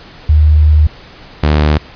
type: tone pair in turn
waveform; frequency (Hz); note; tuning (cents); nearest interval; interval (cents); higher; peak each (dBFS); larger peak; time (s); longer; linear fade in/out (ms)
sine / sawtooth; 76.3 / 75.38; D#2 / D2; -33 / +46; unison; 21; first; -4; neither; 0.29-0.87 / 1.43-1.78; first; 5
effects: pink hiss -36 dBFS RMS until 1.95 s + resampled to 11025 Hz